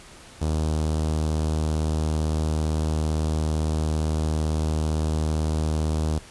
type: tone with notch filter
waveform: sawtooth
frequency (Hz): 77.78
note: D#2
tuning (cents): 0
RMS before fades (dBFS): -24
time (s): 0.41-6.19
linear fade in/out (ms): 10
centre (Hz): 2000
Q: 0.55
effects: pink hiss -46 dBFS RMS until 6.3 s + resampled to 24000 Hz